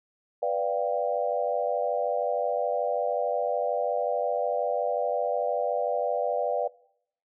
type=chord; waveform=sine; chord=G dominant seventh; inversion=first; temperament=equal; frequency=493.9 / 587.3 / 698.5 / 784 Hz; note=B4 / D5 / F5 / G5; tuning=0 / 0 / 0 / 0 cents; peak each=-29 / -28 / -30 / -33 dBFS; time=0.42-6.68 s; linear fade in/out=10 ms; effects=noise-tail reverb RT60 0.7 s tail -22 dB re dry